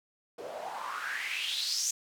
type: noise with band-pass filter sweep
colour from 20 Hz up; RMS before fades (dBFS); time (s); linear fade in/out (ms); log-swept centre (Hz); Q
white; -35; 0.38-1.91; 5; 450 to 6700; 5.8
effects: none